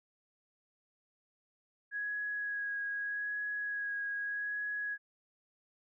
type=tone with vibrato; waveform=sine; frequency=1661.2 Hz; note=G#6; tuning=in tune; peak=-34 dBFS; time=1.91-4.98 s; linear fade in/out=50 ms; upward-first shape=sine; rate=0.81 Hz; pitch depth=15 cents each way; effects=none